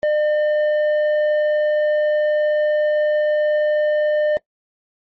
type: tone with tanh clipping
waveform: triangle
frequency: 603 Hz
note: D5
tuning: 46 cents sharp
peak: -16 dBFS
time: 0.03-4.37 s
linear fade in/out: 0 ms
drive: 11 dB
effects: noise-tail reverb RT60 0.1 s tail -21 dB re dry + MP3 32 kbps